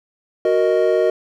triangle chord, D# minor, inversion first, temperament equal, 370 / 466.2 / 622.3 Hz, F#4 / A#4 / D#5, 0 / 0 / 0 cents, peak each -16 dBFS, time 0.45-1.1 s, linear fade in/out 2 ms, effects none

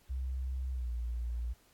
sine tone with pitch glide, 64.7 to 58.99 Hz, C2 to A#1, -19 to +21 cents, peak -33 dBFS, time 0.09-1.54 s, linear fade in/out 20 ms, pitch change -160 cents, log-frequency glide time 0.71-0.91 s, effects pink hiss -66 dBFS RMS until 1.73 s + AAC 64 kbps

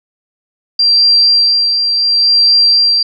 sine tone with tremolo, 4726 Hz, D8, 10 cents sharp, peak -5 dBFS, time 0.79-3.03 s, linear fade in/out 5 ms, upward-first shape sine, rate 0.71 Hz, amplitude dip 45%, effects none

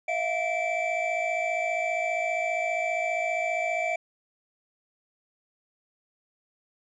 triangle tone cluster, 648 / 703 / 2324 Hz, E5 / F5 / D7, -30 / +11 / -19 cents, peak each -28 dBFS, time 0.08-3.96 s, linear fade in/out 5 ms, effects resampled to 22050 Hz

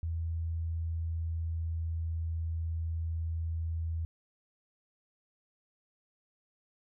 sine tone with pitch glide, 82.41 to 81.94 Hz, E2 to E2, 0 to -10 cents, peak -31 dBFS, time 0.03-4.05 s, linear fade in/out 0 ms, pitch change -10 cents, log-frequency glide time 0.42-2.16 s, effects none

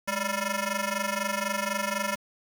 10% pulse ring-modulated tone, 392 Hz, G4, in tune, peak -16 dBFS, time 0.07-2.16 s, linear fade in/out 10 ms, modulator 184 Hz, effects 7-bit

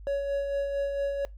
triangle tone with tremolo, 560 Hz, C#5, 18 cents sharp, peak -23 dBFS, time 0.07-1.25 s, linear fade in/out 0 ms, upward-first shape sine, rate 4.4 Hz, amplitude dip 40%, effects noise-tail reverb RT60 0.2 s tail -23 dB re dry + added 50 Hz sine -42 dBFS peak until 1.37 s

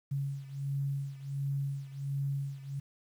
sine beating tone pair, 138.59 / 139.99 Hz, C#3 / C#3, 0 / +17 cents, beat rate 1.4 Hz, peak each -34 / -37 dBFS, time 0.11-2.8 s, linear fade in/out 10 ms, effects 10-bit

